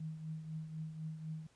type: tone with tremolo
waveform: sine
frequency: 157.7 Hz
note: D#3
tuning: 24 cents sharp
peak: -38 dBFS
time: 0-1.47 s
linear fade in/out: 5 ms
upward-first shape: triangle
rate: 4 Hz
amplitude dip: 65%
effects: pink hiss -70 dBFS RMS until 1.55 s + resampled to 22050 Hz